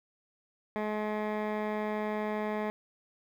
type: tone with low-pass filter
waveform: 15% pulse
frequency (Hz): 212.5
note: G#3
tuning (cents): +40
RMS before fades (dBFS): -33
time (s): 0.76-2.7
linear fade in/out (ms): 0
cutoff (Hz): 1700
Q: 1.4
effects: 10-bit